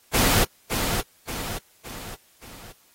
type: noise with echo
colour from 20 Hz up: pink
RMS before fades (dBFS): -20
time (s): 0.13-0.45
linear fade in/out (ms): 20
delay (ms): 570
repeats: 4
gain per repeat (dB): -6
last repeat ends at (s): 2.73
effects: white hiss -59 dBFS RMS until 2.94 s + AAC 48 kbps